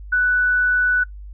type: tone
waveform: sine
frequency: 1486 Hz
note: F#6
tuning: 7 cents sharp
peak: -14 dBFS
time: 0.12-1.04 s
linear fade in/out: 10 ms
effects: noise-tail reverb RT60 0.1 s tail -22 dB re dry + added 50 Hz sine -33 dBFS peak until 1.33 s